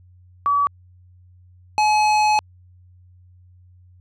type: tone pair in turn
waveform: sine / square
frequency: 1143 / 849.9 Hz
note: D6 / G#5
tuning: -47 / +40 cents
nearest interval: perfect fourth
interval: 513 cents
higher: first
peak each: -15 dBFS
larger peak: neither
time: 0.46-0.67 / 1.78-2.39 s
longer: second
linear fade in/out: 0 ms
effects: added 90 Hz sine -47 dBFS peak until 4 s + low-pass 6000 Hz 12 dB/octave